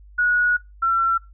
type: tone pair in turn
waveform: sine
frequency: 1458 / 1352.6 Hz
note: F#6 / E6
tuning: -26 / +44 cents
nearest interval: minor second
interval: 130 cents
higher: first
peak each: -16 dBFS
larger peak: neither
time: 0.18-0.57 / 0.82-1.18 s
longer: first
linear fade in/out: 10 ms
effects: noise-tail reverb RT60 0.2 s tail -21 dB re dry + added 50 Hz sine -43 dBFS peak until 1.33 s